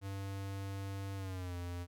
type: tone with pitch glide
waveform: square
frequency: 98 to 87.81 Hz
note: G2 to F2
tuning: 0 to +10 cents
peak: -40 dBFS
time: 0.01-1.87 s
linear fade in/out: 50 ms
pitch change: -190 cents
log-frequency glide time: 1.16-1.56 s
effects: none